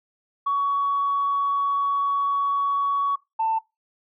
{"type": "tone pair in turn", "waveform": "sine", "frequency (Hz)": [1123, 891.3], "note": ["C#6", "A5"], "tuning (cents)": [22, 22], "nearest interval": "major third", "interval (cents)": 400, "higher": "first", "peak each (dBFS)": [-19, -19], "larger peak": "neither", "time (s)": [[0.46, 3.16], [3.39, 3.59]], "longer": "first", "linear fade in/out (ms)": 10, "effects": ["noise-tail reverb RT60 0.2 s tail -20 dB re dry", "tanh soft clip ceiling -15 dBFS"]}